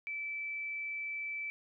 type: tone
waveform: sine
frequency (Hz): 2317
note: D7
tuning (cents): -24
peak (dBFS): -36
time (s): 0.07-1.5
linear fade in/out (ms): 0
effects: none